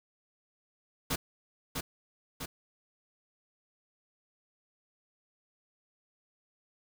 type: noise with echo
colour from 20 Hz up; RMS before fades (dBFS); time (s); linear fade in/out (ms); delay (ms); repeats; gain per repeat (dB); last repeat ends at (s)
pink; -31; 1.1-1.16; 10; 650; 2; -4; 2.46
effects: none